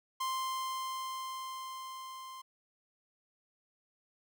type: tone with level ramp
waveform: 45% pulse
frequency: 1046.5 Hz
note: C6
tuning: in tune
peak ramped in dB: -32 to -45 dBFS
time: 0.2-2.42 s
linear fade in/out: 10 ms
effects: none